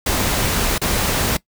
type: noise with dropouts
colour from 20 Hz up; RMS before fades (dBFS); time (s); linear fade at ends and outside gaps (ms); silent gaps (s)
pink; -19; 0.06-1.37; 5; 0.781-0.815
effects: noise-tail reverb RT60 0.1 s tail -20 dB re dry